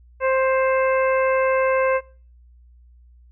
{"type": "harmonic tone", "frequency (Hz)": 526, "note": "C5", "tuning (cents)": 9, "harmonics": [1, 2, 3, 4, 5], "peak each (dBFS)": [-18, -24, -28, -30, -32], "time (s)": [0.2, 2.01], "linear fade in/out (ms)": 50, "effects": ["noise-tail reverb RT60 0.4 s tail -22 dB re dry", "added 60 Hz sine -47 dBFS peak until 3.31 s"]}